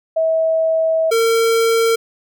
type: tone pair in turn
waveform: sine / square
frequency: 646 / 455.9 Hz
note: E5 / A#4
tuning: -35 / -39 cents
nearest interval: tritone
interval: 604 cents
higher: first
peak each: -13 / -13 dBFS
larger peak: neither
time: 0.16-1.11 / 1.11-1.96 s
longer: first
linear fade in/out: 10 ms
effects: none